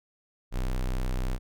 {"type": "tone", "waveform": "square", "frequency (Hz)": 31.66, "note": "B0", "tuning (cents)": 44, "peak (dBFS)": -27, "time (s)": [0.51, 1.39], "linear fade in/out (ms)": 50, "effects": []}